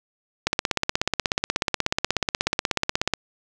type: click train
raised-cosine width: 0.2 ms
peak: -3 dBFS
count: 45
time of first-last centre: 0.47-3.137 s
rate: 16.5 Hz
effects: none